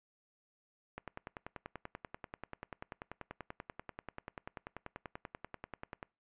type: click train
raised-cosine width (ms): 0.5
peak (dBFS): -27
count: 53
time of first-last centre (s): 0.98-6.029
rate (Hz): 10.3
effects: noise-tail reverb RT60 0.3 s tail -25 dB re dry + resampled to 8000 Hz